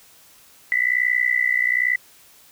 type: tone with amplitude modulation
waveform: sine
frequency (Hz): 1990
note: B6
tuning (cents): +13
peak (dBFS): -13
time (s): 0.72-1.96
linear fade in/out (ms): 0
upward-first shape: sine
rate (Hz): 61.1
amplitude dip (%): 90
effects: white hiss -51 dBFS RMS until 2.51 s